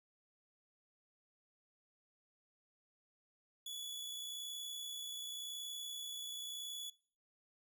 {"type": "tone with amplitude modulation", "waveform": "sawtooth", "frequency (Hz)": 3414, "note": "G#7", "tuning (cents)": 47, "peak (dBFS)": -39, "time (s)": [3.66, 6.9], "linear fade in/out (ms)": 5, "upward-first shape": "sine", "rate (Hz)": 60.9, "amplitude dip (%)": 35, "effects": ["noise-tail reverb RT60 0.5 s tail -23 dB re dry"]}